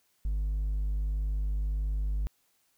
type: tone with hard clipping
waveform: sine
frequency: 50.8 Hz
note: G#1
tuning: 38 cents flat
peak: -28 dBFS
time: 0.25-2.27 s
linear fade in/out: 0 ms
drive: 2 dB
effects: white hiss -71 dBFS RMS until 2.77 s